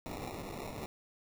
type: noise with sample-and-hold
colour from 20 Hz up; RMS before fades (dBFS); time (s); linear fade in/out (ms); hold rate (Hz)
white; -42; 0.06-0.86; 0; 1575
effects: none